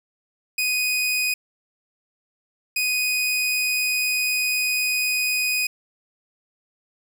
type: tone bursts at uneven times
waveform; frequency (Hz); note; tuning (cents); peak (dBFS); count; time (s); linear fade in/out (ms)
sawtooth; 2492; D#7; +2; -17; 2; 0.58-1.34 / 2.76-5.67; 5
effects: none